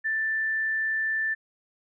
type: tone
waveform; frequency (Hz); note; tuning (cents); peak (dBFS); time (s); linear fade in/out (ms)
sine; 1768; A6; +8; -24; 0.04-1.35; 20
effects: none